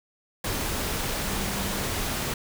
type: tone in noise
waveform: sine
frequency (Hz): 197.7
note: G3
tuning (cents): +15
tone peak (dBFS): -34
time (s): 1.24-1.84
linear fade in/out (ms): 5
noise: pink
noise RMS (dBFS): -29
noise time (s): 0.44-2.34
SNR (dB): -8
effects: none